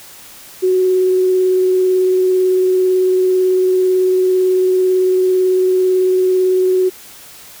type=tone with vibrato; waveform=sine; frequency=370.7 Hz; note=F#4; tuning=3 cents sharp; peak=-10 dBFS; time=0.62-6.9 s; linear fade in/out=20 ms; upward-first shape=sine; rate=18 Hz; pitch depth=11 cents each way; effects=white hiss -38 dBFS RMS until 7.6 s